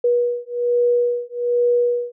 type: beating tone pair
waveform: sine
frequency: 482.7 / 483.9 Hz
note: B4 / B4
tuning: -40 / -35 cents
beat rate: 1.2 Hz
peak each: -19 dBFS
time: 0.04-2.12 s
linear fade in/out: 5 ms
effects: none